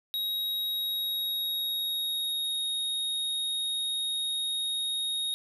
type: tone with pitch glide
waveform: square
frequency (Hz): 3802 to 3741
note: A#7 to A#7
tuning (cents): +33 to +5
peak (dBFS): -29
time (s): 0.14-5.34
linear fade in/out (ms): 0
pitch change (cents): -28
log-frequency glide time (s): 0.62-2.69
effects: none